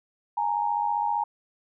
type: tone pair together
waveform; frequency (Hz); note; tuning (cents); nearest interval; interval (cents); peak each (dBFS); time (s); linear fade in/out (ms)
sine; 832.8 / 928; G#5 / A#5; +5 / -8; major second; 187; -26; 0.37-1.24; 5
effects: none